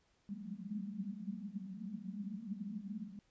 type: band-pass noise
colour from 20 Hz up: pink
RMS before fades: -44 dBFS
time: 0.29-3.19 s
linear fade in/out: 0 ms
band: 190 to 220 Hz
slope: 96 dB/octave
effects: pink hiss -75 dBFS RMS until 3.3 s + resampled to 16000 Hz